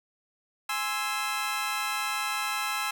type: chord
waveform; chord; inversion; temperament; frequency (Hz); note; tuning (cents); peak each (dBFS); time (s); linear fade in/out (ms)
20% pulse; Ab augmented; none; equal; 830.6 / 1046.5 / 1318.5; Ab5 / C6 / E6; 0 / 0 / 0; -29 / -29 / -26; 0.69-2.91; 5
effects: none